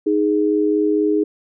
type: tone pair together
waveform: sine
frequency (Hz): 311.1 / 415.3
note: D#4 / G#4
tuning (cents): 0 / 0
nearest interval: perfect fourth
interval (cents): 500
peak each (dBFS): -17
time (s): 0.06-1.24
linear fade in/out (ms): 10
effects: none